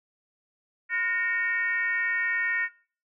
sine tone with frequency modulation, 1841 Hz, A#6, 22 cents flat, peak -24 dBFS, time 0.89-2.69 s, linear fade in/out 50 ms, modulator 407 Hz, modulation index 0.89, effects noise-tail reverb RT60 0.4 s tail -19 dB re dry

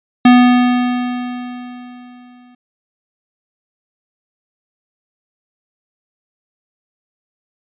square tone with exponential decay, 246.9 Hz, B3, in tune, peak -4 dBFS, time 0.25-2.55 s, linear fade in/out 5 ms, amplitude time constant 500 ms, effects resampled to 8000 Hz

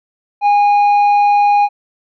sine tone with tanh clipping, 820 Hz, G#5, 22 cents flat, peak -9 dBFS, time 0.41-1.69 s, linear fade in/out 50 ms, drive 5 dB, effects none

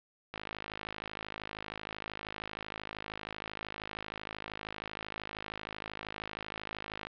click train, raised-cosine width 0.3 ms, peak -22 dBFS, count 357, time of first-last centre 0.34-7.07 s, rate 52.9 Hz, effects low-pass 4000 Hz 12 dB/octave

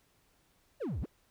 triangle exponential two-way sweep, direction down then up, 645 to 55 to 645 Hz, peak -31 dBFS, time 0.8-1.06 s, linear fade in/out 20 ms, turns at 1.01 s, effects pink hiss -70 dBFS RMS until 1.3 s

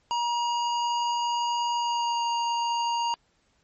square tone with pitch glide, 951 to 940.1 Hz, A#5 to A#5, +34 to +14 cents, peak -25 dBFS, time 0.11-3.14 s, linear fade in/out 0 ms, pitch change -20 cents, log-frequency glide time 1.76-2.24 s, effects pink hiss -68 dBFS RMS until 3.63 s + MP3 32 kbps

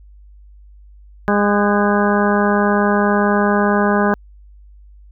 harmonic tone with a mistuned harmonic, 204.5 Hz, G#3, 26 cents flat, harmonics 1 / 2 / 3 / 4 / 5 / 6 / 7 / 8, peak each -16 / -19 / -21 / -22 / -23 / -24 / -24 / -25 dBFS, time 1.28-4.14 s, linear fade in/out 0 ms, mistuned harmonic 7, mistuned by +75 cents, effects added 50 Hz sine -40 dBFS peak until 5.11 s

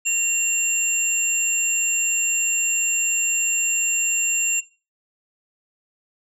sine tone pair together, 2752 / 7317 Hz, F7 / A#8, -26 / -33 cents, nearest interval octave + perfect fourth, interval 1693 cents, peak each -20 dBFS, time 0.05-4.61 s, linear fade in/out 20 ms, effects noise-tail reverb RT60 0.3 s tail -17 dB re dry + tanh soft clip ceiling -15 dBFS

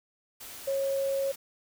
sine tone in noise, 547 Hz, C#5, 23 cents flat, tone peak -26 dBFS, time 0.67-1.32 s, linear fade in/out 10 ms, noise white, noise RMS -44 dBFS, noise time 0.4-1.36 s, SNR +15 dB, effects none

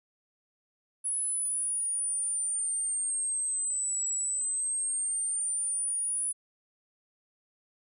sine linear two-way sweep, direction down then up, 10250 to 7770 to 9890 Hz, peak -28 dBFS, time 1.04-6.33 s, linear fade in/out 20 ms, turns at 4.08 s, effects none

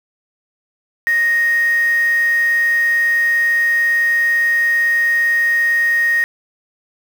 sine tone with quantisation, 1864.7 Hz, A#6, in tune, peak -12 dBFS, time 1.07-6.24 s, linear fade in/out 0 ms, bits 5, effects none

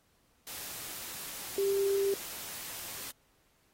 sine tone in noise, 395.2 Hz, G4, 14 cents sharp, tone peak -26 dBFS, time 1.58-2.14 s, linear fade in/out 2 ms, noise white, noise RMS -42 dBFS, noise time 0.47-3.11 s, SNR +13 dB, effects pink hiss -70 dBFS RMS until 3.73 s + AAC 48 kbps

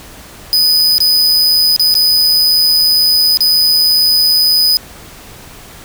45% pulse tone with dropouts, 4991 Hz, D#8, 5 cents sharp, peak -7 dBFS, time 0.53-4.77 s, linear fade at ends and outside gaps 0 ms, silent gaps 0.982-1.004 / 1.763-1.796 / 1.941-1.952 / 3.372-3.406 s, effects pink hiss -35 dBFS RMS until 5.84 s

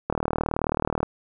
click train, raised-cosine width 1 ms, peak -9 dBFS, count 37, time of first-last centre 0.1-1.03 s, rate 38.7 Hz, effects none

